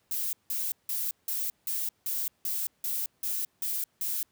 violet noise bursts, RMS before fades -31 dBFS, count 11, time 0.11-4.23 s, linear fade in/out 2 ms, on 220 ms, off 170 ms, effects pink hiss -71 dBFS RMS until 4.31 s + high-pass 80 Hz 12 dB/octave

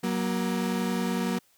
35% pulse tone pair together, 185.71 / 236.5 Hz, F#3 / A#3, +7 / +25 cents, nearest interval major third, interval 418 cents, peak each -27 dBFS, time 0.03-1.39 s, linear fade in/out 10 ms, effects white hiss -64 dBFS RMS until 1.57 s

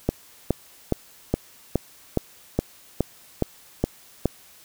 click train, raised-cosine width 2 ms, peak -6 dBFS, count 11, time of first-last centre 0.09-4.257 s, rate 2.4 Hz, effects white hiss -51 dBFS RMS until 4.64 s

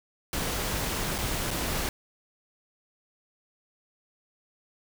pink noise with dropouts, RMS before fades -30 dBFS, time 0.33-1.89 s, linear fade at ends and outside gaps 1 ms, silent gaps 1.182-1.186 / 1.507-1.512 s, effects none

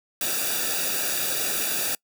white noise with comb filter, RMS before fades -26 dBFS, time 0.21-1.95 s, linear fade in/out 2 ms, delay 0.95 ms, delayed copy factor -0.8, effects noise-tail reverb RT60 0.1 s tail -26 dB re dry

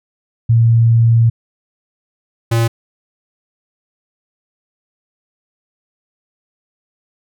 sine / square tone pair in turn, 115.4 / 115.4 Hz, A#2 / A#2, -17 / -17 cents, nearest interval unison, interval 0 cents, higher neither, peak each -7 / -12 dBFS, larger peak first, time 0.49-1.3 / 2.51-2.68 s, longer first, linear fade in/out 10 ms, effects none

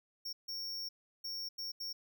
square tone bursts at uneven times, 5500 Hz, F8, 27 cents flat, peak -39 dBFS, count 5, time 0.25-0.33 / 0.48-0.89 / 1.24-1.49 / 1.58-1.72 / 1.8-1.93 s, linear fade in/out 10 ms, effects none

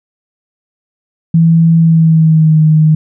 sine tone with pitch glide, 164.81 to 155.65 Hz, E3 to D#3, 0 to +1 cents, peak -4 dBFS, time 1.34-2.95 s, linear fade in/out 5 ms, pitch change -99 cents, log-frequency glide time 1.78-2.61 s, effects none

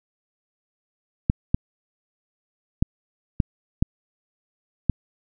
clicks, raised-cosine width 5 ms, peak -5 dBFS, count 6, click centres 1.299 / 1.545 / 2.825 / 3.402 / 3.825 / 4.897 s, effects none

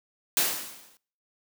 white noise with exponential decay, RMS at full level -21 dBFS, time 0.37-0.97 s, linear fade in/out 1 ms, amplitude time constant 130 ms, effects noise-tail reverb RT60 0.5 s tail -23 dB re dry + high-pass 150 Hz 12 dB/octave

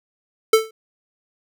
square tone with exponential decay, 441.9 Hz, A4, 7 cents sharp, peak -8 dBFS, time 0.53-0.71 s, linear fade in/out 5 ms, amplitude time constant 39 ms, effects none

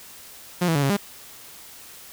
sawtooth tone with pitch steps, 177.8 / 163.2 / 142.6 / 137.6 / 201.7 Hz, F3 / E3 / C#3 / C#3 / G3, +31 / -17 / +49 / -12 / +50 cents, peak -15 dBFS, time 0.61-0.97 s, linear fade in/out 10 ms, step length 72 ms, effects white hiss -44 dBFS RMS until 2.12 s

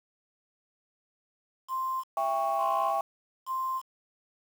sine tone bursts, 1046.5 Hz, C6, in tune, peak -28 dBFS, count 3, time 1.68-3.82 s, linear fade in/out 50 ms, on 360 ms, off 530 ms
sine chord, C# diminished, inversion first, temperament just, 665.2 / 798.3 / 1108.7 Hz, E5 / G5 / C#6, +16 / +31 / 0 cents, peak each -30 / -28 / -30 dBFS, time 2.17-3.01 s, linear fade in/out 2 ms
effects tanh soft clip ceiling -19 dBFS + 8-bit

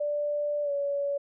sine tone with pitch glide, 587.3 to 566.3 Hz, D5 to C#5, 0 to +37 cents, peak -26 dBFS, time 0-1.18 s, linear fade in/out 10 ms, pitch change -63 cents, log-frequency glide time 0.63-0.71 s, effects none

